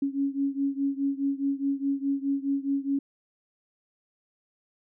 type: beating tone pair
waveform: sine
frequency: 275.5 / 280.3 Hz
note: C#4 / C#4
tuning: -11 / +19 cents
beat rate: 4.8 Hz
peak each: -27 / -29 dBFS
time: 0.02-2.99 s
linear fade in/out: 5 ms
effects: none